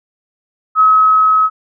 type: tone with level ramp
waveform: sine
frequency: 1280 Hz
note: D#6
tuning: 49 cents sharp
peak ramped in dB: -5 to -8 dBFS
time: 0.75-1.5 s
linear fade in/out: 50 ms
effects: none